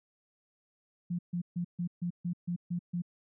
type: tone bursts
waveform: sine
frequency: 174.61 Hz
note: F3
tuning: in tune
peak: -30 dBFS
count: 9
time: 1.1-3.021 s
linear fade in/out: 10 ms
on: 89 ms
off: 140 ms
effects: none